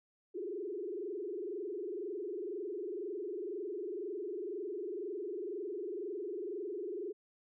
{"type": "tone with frequency modulation", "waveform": "sine", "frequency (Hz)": 383.9, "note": "G4", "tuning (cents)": -36, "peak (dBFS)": -37, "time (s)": [0.34, 7.13], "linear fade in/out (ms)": 20, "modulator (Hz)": 22, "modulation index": 2.2, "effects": []}